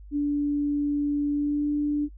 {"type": "tone with pitch glide", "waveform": "sine", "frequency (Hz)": [290, 293.7], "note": ["D4", "D4"], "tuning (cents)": [-22, 0], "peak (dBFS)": -22, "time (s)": [0.11, 2.09], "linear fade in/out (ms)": 50, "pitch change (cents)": 22, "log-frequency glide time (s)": [1.32, 1.68], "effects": ["noise-tail reverb RT60 0.1 s tail -24 dB re dry", "added 50 Hz sine -42 dBFS peak until 2.17 s"]}